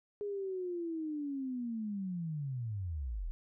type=linear sweep; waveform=sine; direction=down; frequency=415.3 to 34.65 Hz; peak=-35 dBFS; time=0.21-3.31 s; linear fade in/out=0 ms; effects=none